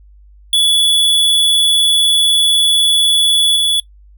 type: tone with level steps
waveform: square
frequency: 3424 Hz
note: A7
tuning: 48 cents flat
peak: -10 / -12 dBFS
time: 0.53-3.8 s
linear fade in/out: 2 ms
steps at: 3.56 s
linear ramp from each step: 2 ms
effects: noise-tail reverb RT60 0.1 s tail -21 dB re dry + added 50 Hz sine -40 dBFS peak until 4.17 s